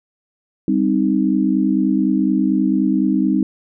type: chord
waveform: sine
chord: C minor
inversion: second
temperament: equal with one note detuned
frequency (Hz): 197.48 / 261.6 / 311.1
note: G3 / C4 / Eb4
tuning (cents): +13 / 0 / 0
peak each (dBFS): -18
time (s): 0.68-3.43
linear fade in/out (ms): 2
effects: none